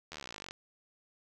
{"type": "slowing click train", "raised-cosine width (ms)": 0.2, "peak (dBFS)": -25, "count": 24, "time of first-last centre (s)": [0.12, 0.509], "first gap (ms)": 12, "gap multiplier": 1.03, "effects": []}